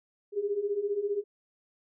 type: beating tone pair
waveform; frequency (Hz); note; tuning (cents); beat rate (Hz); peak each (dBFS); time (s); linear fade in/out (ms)
sine; 396.1 / 411.1; G4 / G#4; +18 / -18; 15; -33 / -29; 0.32-1.24; 50
effects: none